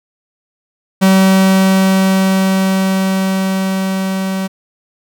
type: tone with level ramp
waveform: 45% pulse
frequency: 190.8 Hz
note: G3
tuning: 47 cents flat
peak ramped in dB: -6 to -16 dBFS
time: 1.01-4.48 s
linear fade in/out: 20 ms
effects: none